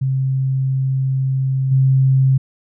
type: tone with level steps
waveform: sine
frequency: 133 Hz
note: C3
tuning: 29 cents sharp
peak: -15 / -10 dBFS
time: 0.01-2.38 s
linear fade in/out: 10 ms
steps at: 1.71 s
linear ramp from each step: 10 ms
effects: none